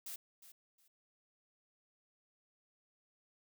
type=noise with echo; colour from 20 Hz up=blue; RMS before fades=-45 dBFS; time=0.06-0.16 s; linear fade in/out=5 ms; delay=360 ms; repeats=2; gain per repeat=-13 dB; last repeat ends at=0.88 s; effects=none